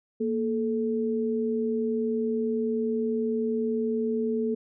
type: tone pair together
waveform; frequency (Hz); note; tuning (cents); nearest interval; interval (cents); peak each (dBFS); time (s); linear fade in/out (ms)
sine; 233.1 / 434.7; A#3 / A4; 0 / -21; major seventh; 1079; -27; 0.2-4.55; 10
effects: none